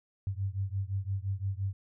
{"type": "beating tone pair", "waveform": "sine", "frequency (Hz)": [95.1, 100.9], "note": ["F#2", "G#2"], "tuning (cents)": [48, -49], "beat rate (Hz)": 5.8, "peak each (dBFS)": [-33, -34], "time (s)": [0.27, 1.73], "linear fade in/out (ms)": 0, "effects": []}